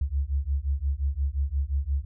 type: beating tone pair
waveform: sine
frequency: 66.9 / 72.6 Hz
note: C2 / D2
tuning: +39 / -19 cents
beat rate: 5.7 Hz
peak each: -27 / -27 dBFS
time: 0.01-2.05 s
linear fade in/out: 5 ms
effects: none